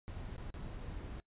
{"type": "noise with dropouts", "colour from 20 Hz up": "brown", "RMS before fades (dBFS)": -44, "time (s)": [0.08, 1.2], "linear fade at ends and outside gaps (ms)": 0, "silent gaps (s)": [[0.363, 0.38], [0.503, 0.542]], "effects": ["noise-tail reverb RT60 0.1 s tail -22 dB re dry", "resampled to 8000 Hz"]}